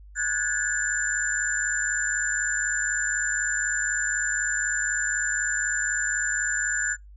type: tone cluster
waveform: sine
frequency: 1468 / 1620 / 1724 / 7180 Hz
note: F#6 / G#6 / A6 / A8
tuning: -14 / -43 / -36 / +34 cents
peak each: -29 dBFS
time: 0.15-6.97 s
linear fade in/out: 50 ms
effects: noise-tail reverb RT60 0.2 s tail -26 dB re dry + added 50 Hz sine -44 dBFS peak until 7.16 s